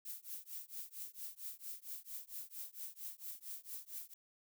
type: noise with tremolo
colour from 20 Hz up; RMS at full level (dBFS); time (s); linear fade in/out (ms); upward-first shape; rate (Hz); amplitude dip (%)
violet; -44; 0.05-4.14; 5; triangle; 4.4; 100
effects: none